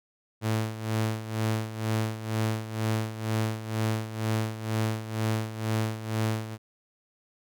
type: tone with tremolo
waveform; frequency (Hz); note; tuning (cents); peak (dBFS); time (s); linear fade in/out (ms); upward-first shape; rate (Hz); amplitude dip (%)
sawtooth; 110; A2; 0; -20; 0.41-6.58; 50; sine; 2.1; 75
effects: none